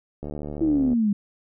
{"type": "click train", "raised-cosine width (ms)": 2, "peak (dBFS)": -20, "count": 53, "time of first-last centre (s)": [0.23, 0.932], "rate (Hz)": 74.1}
{"type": "exponential sweep", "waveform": "sine", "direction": "down", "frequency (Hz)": [332.3, 198.2], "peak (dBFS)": -18, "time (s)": [0.61, 1.13], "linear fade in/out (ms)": 5}
{"effects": []}